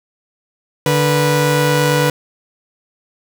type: tone pair together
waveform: sawtooth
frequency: 146.83 / 489.6 Hz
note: D3 / B4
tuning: 0 / -15 cents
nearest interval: octave + major sixth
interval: 2085 cents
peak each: -11 dBFS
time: 0.86-2.1 s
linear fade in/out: 2 ms
effects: none